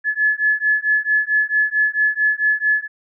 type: beating tone pair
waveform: sine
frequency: 1712 / 1716.5 Hz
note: A6 / A6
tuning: -48 / -43 cents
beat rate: 4.5 Hz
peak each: -18 dBFS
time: 0.04-2.88 s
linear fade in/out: 50 ms
effects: none